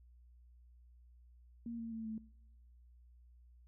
sine tone with pitch steps, 233.1 / 228.4 / 223.9 / 219.4 Hz, A#3 / A#3 / A3 / A3, 0 / -35 / +30 / -5 cents, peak -40 dBFS, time 1.66-2.18 s, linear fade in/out 2 ms, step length 130 ms, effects noise-tail reverb RT60 1.0 s tail -23 dB re dry + added 60 Hz sine -59 dBFS peak until 3.67 s

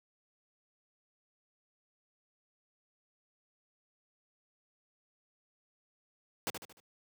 pink noise with echo, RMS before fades -34 dBFS, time 6.47-6.5 s, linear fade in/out 0 ms, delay 75 ms, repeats 4, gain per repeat -7 dB, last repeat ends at 6.8 s, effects high-pass 150 Hz 12 dB/octave

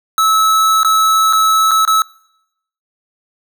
square tone with dropouts, 1301 Hz, E6, 23 cents flat, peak -10 dBFS, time 0.18-2.02 s, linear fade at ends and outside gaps 1 ms, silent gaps 0.832-0.847 / 1.327-1.332 / 1.71-1.715 / 1.851-1.876 s, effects noise-tail reverb RT60 0.8 s tail -24 dB re dry

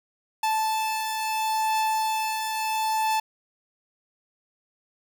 45% pulse beating tone pair, 875 / 875.74 Hz, A5 / A5, -10 / -8 cents, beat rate 0.74 Hz, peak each -33 / -24 dBFS, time 0.43-3.2 s, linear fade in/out 5 ms, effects none

